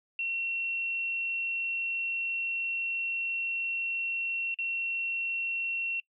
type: tone with dropouts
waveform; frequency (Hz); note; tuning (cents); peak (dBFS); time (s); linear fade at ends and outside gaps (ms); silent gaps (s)
sine; 2723; F7; -44; -29; 0.19-6; 2; 4.543-4.587
effects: noise-tail reverb RT60 0.1 s tail -23 dB re dry